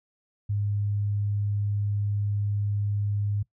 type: tone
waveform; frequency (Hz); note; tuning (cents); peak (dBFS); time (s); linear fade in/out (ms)
sine; 102.5; G#2; -22; -24; 0.49-3.43; 10
effects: noise-tail reverb RT60 0.1 s tail -20 dB re dry